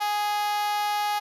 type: tone with high-pass filter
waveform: 5% pulse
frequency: 415.3 Hz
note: G#4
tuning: in tune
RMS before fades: -26 dBFS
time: 0-1.2 s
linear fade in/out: 20 ms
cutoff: 880 Hz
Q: 9.8
effects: resampled to 32000 Hz